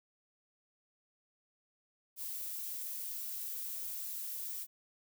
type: noise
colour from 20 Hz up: violet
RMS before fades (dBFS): -41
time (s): 2.16-4.67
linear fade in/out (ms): 50
effects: none